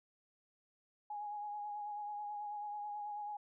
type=tone with vibrato; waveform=sine; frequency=830.6 Hz; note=G#5; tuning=in tune; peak=-40 dBFS; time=1.1-3.37 s; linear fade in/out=5 ms; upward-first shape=sine; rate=9.2 Hz; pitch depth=24 cents each way; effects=none